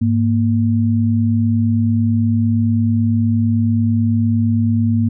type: tone pair together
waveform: sine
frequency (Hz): 103.57 / 232.5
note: G#2 / A#3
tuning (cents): -4 / -4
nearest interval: octave + major second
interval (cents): 1400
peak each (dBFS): -15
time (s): 0.01-5.09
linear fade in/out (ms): 10
effects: none